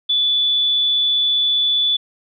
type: tone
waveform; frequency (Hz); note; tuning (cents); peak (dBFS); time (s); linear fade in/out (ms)
sine; 3465; A7; -27; -14; 0.09-1.97; 10
effects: none